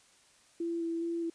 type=tone with vibrato; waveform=sine; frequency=334.9 Hz; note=E4; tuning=27 cents sharp; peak=-31 dBFS; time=0.6-1.3 s; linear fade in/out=5 ms; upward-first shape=square; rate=2.4 Hz; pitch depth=12 cents each way; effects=white hiss -63 dBFS RMS until 1.34 s + resampled to 22050 Hz